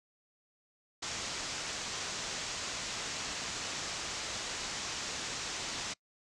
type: low-pass noise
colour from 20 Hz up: white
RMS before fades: -39 dBFS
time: 1.02-5.94 s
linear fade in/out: 10 ms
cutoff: 7400 Hz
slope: 48 dB/octave
effects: noise-tail reverb RT60 0.1 s tail -24 dB re dry